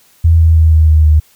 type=tone with pitch steps; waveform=sine; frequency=82.41 / 81.23 / 80.06 / 78.92 / 77.78 / 76.67 Hz; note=E2 / E2 / D#2 / D#2 / D#2 / D#2; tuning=0 / -25 / +50 / +25 / 0 / -25 cents; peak=-4 dBFS; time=0.24-1.2 s; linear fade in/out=10 ms; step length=160 ms; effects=white hiss -49 dBFS RMS until 1.35 s